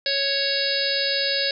harmonic tone, 554.4 Hz, C#5, in tune, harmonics 1 / 3 / 4 / 5 / 6 / 7 / 8 / 9, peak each -28 / -29 / -34 / -32 / -35 / -27 / -27 / -27 dBFS, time 0.06-1.51 s, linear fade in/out 2 ms, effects none

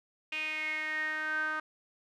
sawtooth tone with band-pass filter sweep, 310 Hz, D#4, 6 cents flat, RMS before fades -34 dBFS, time 0.32-1.6 s, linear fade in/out 5 ms, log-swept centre 2600 to 1400 Hz, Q 9.5, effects none

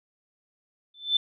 sine tone with exponential growth, 3530 Hz, A7, 5 cents sharp, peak -16 dBFS, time 0.94-1.17 s, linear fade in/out 5 ms, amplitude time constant 50 ms, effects none

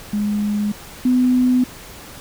sine tone pair in turn, 207.7 / 251.5 Hz, G#3 / B3, 0 / +32 cents, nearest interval minor third, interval 332 cents, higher second, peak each -17 / -12 dBFS, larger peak second, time 0.13-0.72 / 1.05-1.64 s, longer neither, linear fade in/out 5 ms, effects pink hiss -38 dBFS RMS until 2.2 s

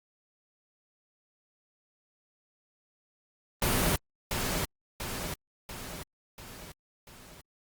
pink noise with echo, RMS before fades -26 dBFS, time 3.62-3.96 s, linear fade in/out 2 ms, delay 690 ms, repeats 5, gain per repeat -5 dB, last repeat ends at 7.41 s, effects Opus 24 kbps

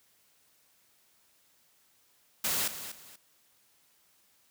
white noise with echo, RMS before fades -30 dBFS, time 2.44-2.68 s, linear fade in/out 5 ms, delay 240 ms, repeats 2, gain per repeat -11 dB, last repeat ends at 3.16 s, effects white hiss -67 dBFS RMS until 4.5 s + high-pass 60 Hz 12 dB/octave

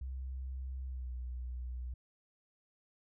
sine tone with pitch glide, 65.1 to 61.84 Hz, C2 to B1, -8 to +3 cents, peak -38 dBFS, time 0.01-1.94 s, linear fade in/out 5 ms, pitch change -89 cents, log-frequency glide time 0.85-1.12 s, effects none

